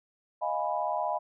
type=chord; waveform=sine; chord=F half-diminished seventh; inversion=third; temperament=equal; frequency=622.3 / 698.5 / 830.6 / 987.8 Hz; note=Eb5 / F5 / Ab5 / Cb6; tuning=0 / 0 / 0 / 0 cents; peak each=-33 dBFS; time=0.41-1.19 s; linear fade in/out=20 ms; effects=none